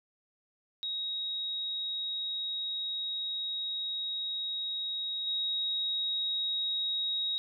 sine tone with level steps, 3789 Hz, A#7, 27 cents sharp, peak -32 / -29 dBFS, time 0.83-7.38 s, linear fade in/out 0 ms, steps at 5.27 s, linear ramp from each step 2 ms, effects none

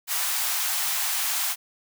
white high-pass noise, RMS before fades -26 dBFS, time 0.07-1.56 s, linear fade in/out 50 ms, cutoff 680 Hz, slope 48 dB/octave, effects none

